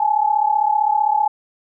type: tone pair together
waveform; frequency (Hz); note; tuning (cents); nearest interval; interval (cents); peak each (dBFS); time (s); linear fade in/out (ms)
sine; 830.6 / 866.1; G#5 / A5; 0 / -28; minor second; 72; -17; 0-1.28; 5
effects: none